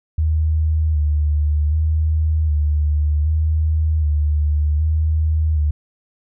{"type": "tone with vibrato", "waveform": "sine", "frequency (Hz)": 76.5, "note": "D#2", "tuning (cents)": -29, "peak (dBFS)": -14, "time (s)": [0.18, 5.71], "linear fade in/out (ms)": 5, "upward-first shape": "square", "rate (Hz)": 0.65, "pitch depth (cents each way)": 40, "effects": []}